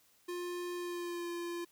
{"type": "tone with pitch glide", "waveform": "square", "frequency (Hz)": [353.2, 344.9], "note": ["F4", "F4"], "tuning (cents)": [20, -22], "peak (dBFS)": -38, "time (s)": [0.28, 1.65], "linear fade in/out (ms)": 10, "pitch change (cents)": -42, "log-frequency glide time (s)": [0.75, 1.3], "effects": ["white hiss -68 dBFS RMS until 1.71 s"]}